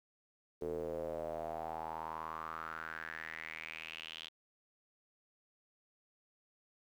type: tone with band-pass filter sweep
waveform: square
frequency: 40.16 Hz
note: E1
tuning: 44 cents flat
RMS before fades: -43 dBFS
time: 0.61-4.29 s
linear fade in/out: 10 ms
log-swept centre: 420 to 3300 Hz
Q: 5.8
effects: 11-bit